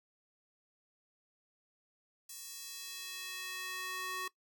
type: tone with high-pass filter sweep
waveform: square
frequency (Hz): 371.1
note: F#4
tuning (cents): +5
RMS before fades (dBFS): -43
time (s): 2.29-4.28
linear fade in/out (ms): 5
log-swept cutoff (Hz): 6900 to 1000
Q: 1
effects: noise-tail reverb RT60 0.1 s tail -19 dB re dry